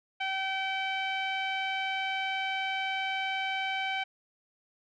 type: tone with low-pass filter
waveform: sawtooth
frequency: 769 Hz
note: G5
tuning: 33 cents flat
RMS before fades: -32 dBFS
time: 0.2-4.04 s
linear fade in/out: 10 ms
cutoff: 2700 Hz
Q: 5.3
effects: none